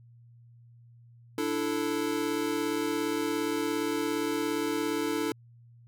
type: chord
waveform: square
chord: D suspended second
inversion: none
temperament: equal with one note detuned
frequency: 293.7 / 331 / 440 Hz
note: D4 / E4 / A4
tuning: 0 / +7 / 0 cents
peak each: -33 dBFS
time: 1.38-5.32 s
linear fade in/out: 2 ms
effects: added 118 Hz sine -52 dBFS peak until 5.87 s